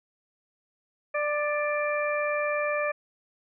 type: harmonic tone with a mistuned harmonic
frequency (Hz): 592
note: D5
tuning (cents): +14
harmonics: 1 / 2 / 3 / 4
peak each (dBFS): -27 / -32 / -33 / -33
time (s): 1.14-2.92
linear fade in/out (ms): 10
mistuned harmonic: 3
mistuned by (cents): -18
effects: none